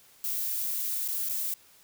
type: noise with dropouts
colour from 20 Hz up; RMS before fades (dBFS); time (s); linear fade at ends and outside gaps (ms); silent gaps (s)
violet; -31; 0.24-1.54; 2; 1.08-1.084 / 1.29-1.294
effects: white hiss -58 dBFS RMS until 1.83 s